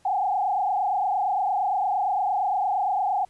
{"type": "tone with frequency modulation", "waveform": "sine", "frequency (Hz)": 784, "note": "G5", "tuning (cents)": 0, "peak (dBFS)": -21, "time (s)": [0.05, 3.25], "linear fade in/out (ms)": 5, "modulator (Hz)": 28.7, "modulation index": 2, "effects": ["pink hiss -61 dBFS RMS until 3.29 s", "resampled to 24000 Hz"]}